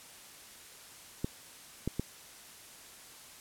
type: clicks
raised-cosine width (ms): 3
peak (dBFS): -18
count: 3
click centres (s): 1.245 / 1.876 / 1.996
effects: white hiss -52 dBFS RMS until 3.4 s + low-pass 12000 Hz 12 dB/octave